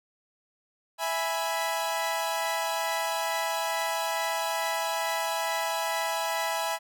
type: chord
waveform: sawtooth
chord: E major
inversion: none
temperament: equal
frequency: 659.3 / 830.6 / 987.8 Hz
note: E5 / G#5 / B5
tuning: 0 / 0 / 0 cents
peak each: -28 dBFS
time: 0.98-6.79 s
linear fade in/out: 50 ms
effects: none